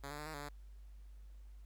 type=tone with pitch steps; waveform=5% pulse; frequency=140.4 / 146.6 / 150.5 / 156.7 / 143.8 / 145.6 Hz; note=C#3 / D3 / D3 / D#3 / D3 / D3; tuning=+22 / -3 / +43 / +13 / -36 / -15 cents; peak=-33 dBFS; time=0.03-0.492 s; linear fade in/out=10 ms; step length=77 ms; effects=added 50 Hz sine -51 dBFS peak until 1.65 s + pink hiss -75 dBFS RMS until 1.65 s